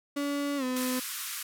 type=tone with pitch glide; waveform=35% pulse; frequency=285.2 to 254.1 Hz; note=C#4 to B3; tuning=+49 to +49 cents; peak=-27 dBFS; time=0.16-1 s; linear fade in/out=10 ms; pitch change=-200 cents; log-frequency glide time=0.57-0.64 s
type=band-pass noise; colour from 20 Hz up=white; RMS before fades=-37 dBFS; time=0.76-1.43 s; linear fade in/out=5 ms; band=1100 to 15000 Hz; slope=48 dB/octave
effects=none